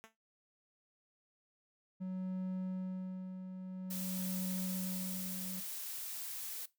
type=tone with exponential decay; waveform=5% pulse; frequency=222.7 Hz; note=A3; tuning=21 cents sharp; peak=-38 dBFS; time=0.04-0.15 s; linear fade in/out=0 ms; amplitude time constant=23 ms
type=tone with tremolo; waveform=triangle; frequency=185.9 Hz; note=F#3; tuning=8 cents sharp; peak=-33 dBFS; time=2-5.61 s; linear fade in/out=20 ms; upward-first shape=sine; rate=0.5 Hz; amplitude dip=55%
type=noise; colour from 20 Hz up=blue; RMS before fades=-43 dBFS; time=3.9-6.66 s; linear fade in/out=10 ms
effects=noise-tail reverb RT60 0.2 s tail -19 dB re dry